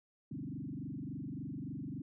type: tone with frequency modulation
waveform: sine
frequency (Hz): 207.3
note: G#3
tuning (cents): -3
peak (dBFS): -39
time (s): 0.31-2.02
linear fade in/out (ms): 5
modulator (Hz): 23.5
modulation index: 3.7
effects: none